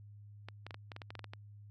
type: clicks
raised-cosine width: 0.3 ms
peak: -29 dBFS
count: 12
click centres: 0.486 / 0.666 / 0.708 / 0.744 / 0.918 / 0.964 / 1.018 / 1.105 / 1.153 / 1.193 / 1.243 / 1.335 s
effects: added 103 Hz sine -51 dBFS peak until 1.7 s